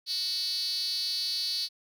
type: tone with high-pass filter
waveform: 5% pulse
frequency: 373 Hz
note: F#4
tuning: 14 cents sharp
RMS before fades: -31 dBFS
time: 0.06-1.69 s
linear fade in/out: 50 ms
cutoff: 4400 Hz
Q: 9
effects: none